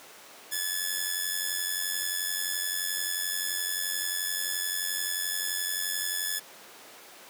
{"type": "tone with amplitude modulation", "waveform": "5% pulse", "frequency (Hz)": 1718, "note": "A6", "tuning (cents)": -42, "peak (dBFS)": -15, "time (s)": [0.51, 6.4], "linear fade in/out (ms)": 20, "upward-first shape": "sine", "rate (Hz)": 91.5, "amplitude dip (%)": 60, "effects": ["pink hiss -48 dBFS RMS until 7.29 s", "high-pass 400 Hz 12 dB/octave"]}